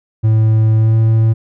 triangle tone with pitch glide, 110 to 111.66 Hz, A2 to A2, 0 to +26 cents, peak -6 dBFS, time 0.23-1.34 s, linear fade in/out 20 ms, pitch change +26 cents, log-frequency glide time 0.77-0.95 s, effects none

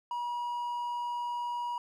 triangle tone, 962 Hz, B5, 46 cents flat, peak -30 dBFS, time 0.11-1.78 s, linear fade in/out 2 ms, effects none

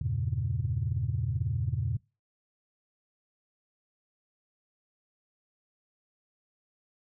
sine chord, E diminished seventh, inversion none, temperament equal, 82.41 / 98 / 116.54 / 138.59 Hz, E2 / G2 / Bb2 / Db3, 0 / 0 / 0 / 0 cents, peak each -34 / -33 / -31 / -33 dBFS, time 0.01-1.97 s, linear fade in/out 5 ms, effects noise-tail reverb RT60 0.3 s tail -25 dB re dry + tanh soft clip ceiling -18 dBFS

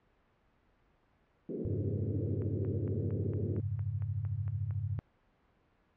white band-pass noise, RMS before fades -39 dBFS, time 1.49-3.6 s, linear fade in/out 0 ms, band 160 to 450 Hz, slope 48 dB/octave
sine chord, F# suspended second, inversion none, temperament equal with one note detuned, 90.39 / 103.83 / 138.59 Hz, F#2 / G#2 / C#3, -40 / 0 / 0 cents, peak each -39 / -34 / -40 dBFS, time 1.65-4.99 s, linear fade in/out 0 ms
click train, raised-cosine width 0.5 ms, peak -37 dBFS, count 11, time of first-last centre 2.42-4.708 s, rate 4.37 Hz
effects pink hiss -70 dBFS RMS until 5.96 s + low-pass 2000 Hz 12 dB/octave

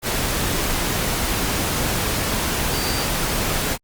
sine tone in noise, 4681 Hz, D8, 7 cents flat, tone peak -29 dBFS, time 2.71-3.07 s, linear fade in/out 50 ms, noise pink, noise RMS -22 dBFS, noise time 0.02-3.78 s, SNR -10 dB, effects Opus 48 kbps

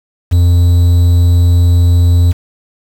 triangle tone with quantisation, 87.31 Hz, F2, in tune, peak -3 dBFS, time 0.31-2.33 s, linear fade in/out 20 ms, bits 5, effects none

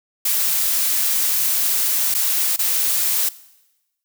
blue noise with dropouts, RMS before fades -19 dBFS, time 0.25-3.29 s, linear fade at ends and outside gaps 5 ms, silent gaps 2.142-2.148 / 2.563-2.589 s, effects noise-tail reverb RT60 1.0 s tail -19 dB re dry

